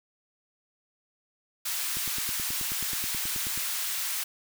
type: high-pass noise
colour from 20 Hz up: white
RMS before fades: -31 dBFS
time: 1.65-4.24 s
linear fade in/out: 10 ms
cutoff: 1200 Hz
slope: 12 dB/octave
type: click train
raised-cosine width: 3 ms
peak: -28 dBFS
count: 16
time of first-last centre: 1.97-3.576 s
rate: 9.34 Hz
effects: none